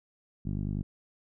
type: tone with low-pass filter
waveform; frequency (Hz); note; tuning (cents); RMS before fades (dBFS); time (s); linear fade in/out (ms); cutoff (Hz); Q
10% pulse; 50.3; G1; +45; -32; 0.45-0.83; 10; 200; 1.2
effects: none